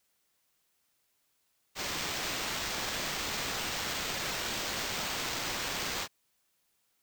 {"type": "noise with sample-and-hold", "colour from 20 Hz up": "violet", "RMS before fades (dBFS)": -35, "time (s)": [1.75, 6.08], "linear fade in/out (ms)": 50, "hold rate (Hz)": 11025, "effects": ["white hiss -75 dBFS RMS until 7.02 s"]}